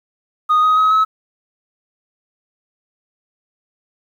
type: tone with pitch steps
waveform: sine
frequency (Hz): 1239 / 1255.6 / 1272.4 / 1289.4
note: D#6 / D#6 / D#6 / E6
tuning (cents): -8 / +15 / +38 / -39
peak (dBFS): -8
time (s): 0.49-1.05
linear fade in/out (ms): 20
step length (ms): 140
effects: tanh soft clip ceiling -9 dBFS + 8-bit